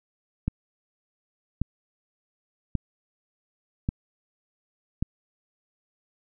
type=click train; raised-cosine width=5 ms; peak=-12 dBFS; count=5; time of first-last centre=0.48-5.025 s; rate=0.88 Hz; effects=none